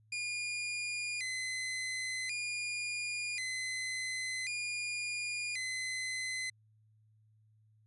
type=tone with vibrato; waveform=sawtooth; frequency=2225 Hz; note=C#7; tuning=6 cents sharp; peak=-32 dBFS; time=0.12-6.5 s; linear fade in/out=5 ms; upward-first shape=square; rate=0.46 Hz; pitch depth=150 cents each way; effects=added 108 Hz sine -64 dBFS peak until 7.86 s + resampled to 24000 Hz